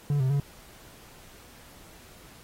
triangle tone with pitch steps, 144.3 / 131 / 141.7 Hz, D3 / C3 / C#3, -30 / +2 / +38 cents, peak -20 dBFS, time 0.1-0.4 s, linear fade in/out 2 ms, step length 100 ms, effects pink hiss -52 dBFS RMS until 2.43 s + AAC 48 kbps

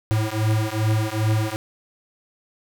square beating tone pair, 107.6 / 110.1 Hz, A2 / A2, -38 / +2 cents, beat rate 2.5 Hz, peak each -23 dBFS, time 0.11-1.56 s, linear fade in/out 0 ms, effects none

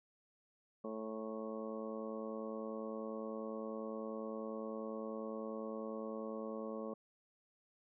harmonic tone with a mistuned harmonic, 110 Hz, A2, in tune, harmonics 2 / 3 / 4 / 5 / 6 / 7 / 8 / 9 / 10, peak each -45 / -51 / -46 / -46 / -55 / -61 / -61 / -61 / -52 dBFS, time 0.84-6.94 s, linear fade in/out 5 ms, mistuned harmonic 7, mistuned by +16 cents, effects none

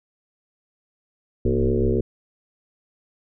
sine tone with frequency modulation, 233.1 Hz, A#3, in tune, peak -17 dBFS, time 1.45-2.01 s, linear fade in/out 5 ms, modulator 67.3 Hz, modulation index 3.4, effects none

